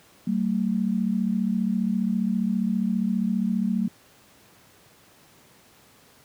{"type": "tone pair together", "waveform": "sine", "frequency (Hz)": [191.01, 225.9], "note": ["G3", "A3"], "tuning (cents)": [-45, 46], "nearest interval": "minor third", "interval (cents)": 291, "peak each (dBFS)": -24, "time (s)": [0.27, 3.88], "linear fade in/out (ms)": 5, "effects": ["pink hiss -55 dBFS RMS until 6.24 s", "high-pass 100 Hz 12 dB/octave"]}